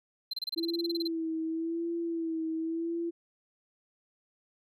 triangle tone bursts, 4099 Hz, C8, 36 cents flat, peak -30 dBFS, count 15, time 0.31-1.077 s, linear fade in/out 5 ms, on 25 ms, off 28 ms
sine tone with vibrato, 329.6 Hz, E4, in tune, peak -30 dBFS, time 0.56-3.11 s, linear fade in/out 20 ms, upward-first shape sine, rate 0.91 Hz, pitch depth 45 cents each way
effects none

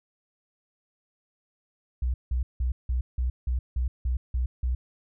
sine tone bursts, 62.2 Hz, B1, 13 cents sharp, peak -23 dBFS, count 10, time 2.02-4.75 s, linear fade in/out 5 ms, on 120 ms, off 170 ms, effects none

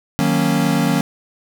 square chord, D# minor seventh, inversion none, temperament equal, 155.56 / 185 / 233.1 / 277.2 Hz, D#3 / F#3 / A#3 / C#4, 0 / 0 / 0 / 0 cents, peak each -21 dBFS, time 0.19-1.01 s, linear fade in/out 0 ms, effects none

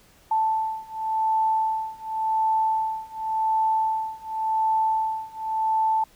sine beating tone pair, 880 / 880.9 Hz, A5 / A5, 0 / +2 cents, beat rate 0.9 Hz, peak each -25 / -24 dBFS, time 0.31-6.04 s, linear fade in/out 5 ms, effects pink hiss -56 dBFS RMS until 6.15 s

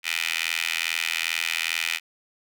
15% pulse tone with high-pass filter, 82.41 Hz, E2, in tune, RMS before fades -27 dBFS, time 0.03-2 s, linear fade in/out 50 ms, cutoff 2400 Hz, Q 3.2, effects none

